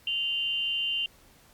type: tone pair together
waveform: sine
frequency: 2797 / 3073 Hz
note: F7 / G7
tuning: +2 / -35 cents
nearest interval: major second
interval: 163 cents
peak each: -28 / -31 dBFS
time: 0.07-1.06 s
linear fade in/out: 2 ms
effects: pink hiss -58 dBFS RMS until 1.53 s + Opus 48 kbps